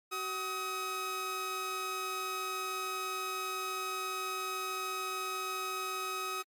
sawtooth tone pair together, 376.7 / 1267 Hz, F#4 / D#6, +31 / +31 cents, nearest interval octave + major sixth, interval 2100 cents, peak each -38 / -32 dBFS, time 0.11-6.43 s, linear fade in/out 20 ms, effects AAC 64 kbps

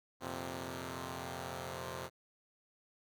5% pulse chord, F suspended fourth, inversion none, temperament equal, 87.31 / 116.54 / 130.81 Hz, F2 / Bb2 / C3, 0 / 0 / 0 cents, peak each -33 / -38 / -32 dBFS, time 0.2-2.1 s, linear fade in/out 50 ms, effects none

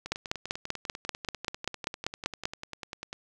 two click trains, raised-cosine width 0.2 ms, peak -20 / -11 dBFS, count 32 / 13, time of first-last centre 0.06-3.129 / 0.12-2.455 s, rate 10.1 / 5.14 Hz, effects none

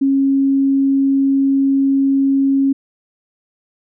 sine tone, 273 Hz, C#4, 26 cents flat, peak -11 dBFS, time 0.01-2.73 s, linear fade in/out 10 ms, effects none

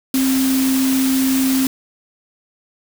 sine tone in noise, 264.2 Hz, C4, 17 cents sharp, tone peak -14 dBFS, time 0.14-1.67 s, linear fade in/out 2 ms, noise white, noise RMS -24 dBFS, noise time 0.14-1.67 s, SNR +7 dB, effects none

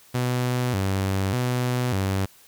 sawtooth tone with vibrato, 109.6 Hz, A2, 6 cents flat, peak -18 dBFS, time 0.14-2.26 s, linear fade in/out 10 ms, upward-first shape square, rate 0.84 Hz, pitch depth 220 cents each way, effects white hiss -53 dBFS RMS until 2.47 s

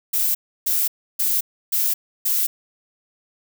violet noise bursts, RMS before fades -20 dBFS, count 5, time 0.13-2.47 s, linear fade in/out 10 ms, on 220 ms, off 310 ms, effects none

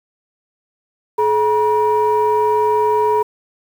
sine tone pair together, 426.9 / 956.6 Hz, G#4 / A#5, +48 / +44 cents, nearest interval octave + major second, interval 1396 cents, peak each -14 dBFS, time 1.18-3.23 s, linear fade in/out 10 ms, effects tanh soft clip ceiling -7 dBFS + 7-bit

